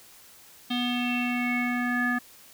square tone with low-pass filter sweep, 244.9 Hz, B3, 14 cents flat, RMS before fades -27 dBFS, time 0.7-2.19 s, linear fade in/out 10 ms, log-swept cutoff 3400 to 1600 Hz, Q 8.5, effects white hiss -52 dBFS RMS until 2.53 s

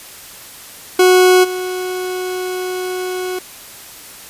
40% pulse tone with level steps, 367.3 Hz, F#4, 13 cents flat, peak -6 / -19 dBFS, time 0.99-3.39 s, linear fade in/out 5 ms, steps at 1.43 s, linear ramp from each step 20 ms, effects white hiss -36 dBFS RMS until 4.29 s + resampled to 32000 Hz

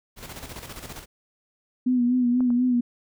pink noise with tremolo, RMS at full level -37 dBFS, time 0.16-1.06 s, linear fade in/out 50 ms, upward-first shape square, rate 15 Hz, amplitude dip 55%
sine tone with vibrato, 246.9 Hz, B3, in tune, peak -18 dBFS, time 1.86-2.81 s, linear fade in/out 10 ms, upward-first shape sine, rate 4.1 Hz, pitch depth 47 cents each way
clicks, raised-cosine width 1 ms, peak -24 / -28 dBFS, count 2, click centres 2.406 / 2.504 s
effects none

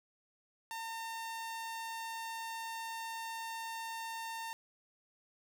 sawtooth tone, 908 Hz, A#5, 46 cents flat, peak -36 dBFS, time 0.71-4.53 s, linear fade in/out 0 ms, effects none

